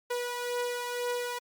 sawtooth beating tone pair, 486.9 / 488.9 Hz, B4 / B4, -25 / -18 cents, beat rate 2 Hz, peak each -28 / -34 dBFS, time 0.1-1.39 s, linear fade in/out 10 ms, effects Opus 48 kbps

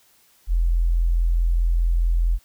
sine tone, 42.38 Hz, E1, 49 cents sharp, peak -16 dBFS, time 0.47-2.39 s, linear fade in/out 50 ms, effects white hiss -58 dBFS RMS until 2.44 s

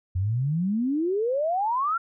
sine exponential sweep, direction up, 87.31 to 1400 Hz, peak -22 dBFS, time 0.15-1.98 s, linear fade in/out 10 ms, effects none

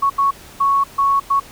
sine tone bursts at uneven times, 1108.7 Hz, C#6, in tune, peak -12 dBFS, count 5, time 0.02-0.1 / 0.18-0.31 / 0.6-0.84 / 0.98-1.2 / 1.3-1.4 s, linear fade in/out 10 ms, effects pink hiss -41 dBFS RMS until 1.51 s

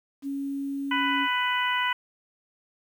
sine tone with pitch glide, 277.2 to 278.8 Hz, C#4 to C#4, 0 to +10 cents, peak -28 dBFS, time 0.22-1.28 s, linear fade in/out 50 ms, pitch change +10 cents, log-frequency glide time 0.75-1.07 s
harmonic tone, 496.7 Hz, B4, 10 cents sharp, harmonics 2 / 3 / 4 / 5 / 6, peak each -27 / -30 / -29 / -35 / -31 dBFS, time 0.91-1.93 s, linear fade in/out 5 ms
effects 9-bit

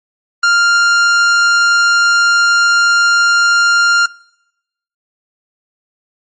45% pulse tone, 1396.9 Hz, F6, in tune, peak -8 dBFS, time 0.43-4.06 s, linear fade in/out 5 ms, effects noise-tail reverb RT60 0.9 s tail -24 dB re dry + MP3 32 kbps

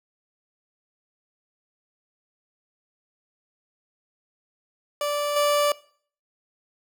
30% pulse tone with level steps, 584 Hz, D5, 10 cents flat, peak -21 / -16 dBFS, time 5.01-5.72 s, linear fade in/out 2 ms, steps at 5.36 s, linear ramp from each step 5 ms, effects noise-tail reverb RT60 0.5 s tail -21 dB re dry

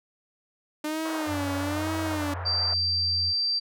sawtooth tone with vibrato, 300.5 Hz, D4, 40 cents sharp, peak -24 dBFS, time 0.84-2.34 s, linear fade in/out 5 ms, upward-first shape sine, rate 1.1 Hz, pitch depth 110 cents each way
pink band-pass noise, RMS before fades -38 dBFS, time 1.05-2.74 s, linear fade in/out 5 ms, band 540 to 1600 Hz, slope 24 dB/octave
sine tone with pitch glide, 93.2 to 88.02 Hz, F#2 to F2, +13 to +14 cents, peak -32 dBFS, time 1.26-3.34 s, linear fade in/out 50 ms, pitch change -99 cents, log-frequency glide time 1.4-2.9 s
sine tone, 4689 Hz, D8, 4 cents flat, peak -23 dBFS, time 2.45-3.6 s, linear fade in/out 20 ms
effects none

